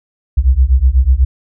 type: beating tone pair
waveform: sine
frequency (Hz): 60.7 / 68.8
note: B1 / C#2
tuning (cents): -29 / -12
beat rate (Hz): 8.1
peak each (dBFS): -10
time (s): 0.37-1.25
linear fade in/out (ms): 10
effects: none